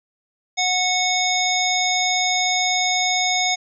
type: harmonic tone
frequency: 733 Hz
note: F#5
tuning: 16 cents flat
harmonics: 1 / 3 / 5 / 7 / 9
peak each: -23 / -23 / -24 / -27 / -24 dBFS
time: 0.57-3.56 s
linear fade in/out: 20 ms
effects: none